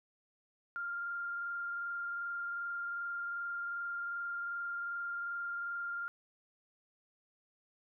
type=tone with frequency modulation; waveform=sine; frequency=1396.9 Hz; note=F6; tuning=in tune; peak=-36 dBFS; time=0.76-6.08 s; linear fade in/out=0 ms; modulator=22.6 Hz; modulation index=0.53; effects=none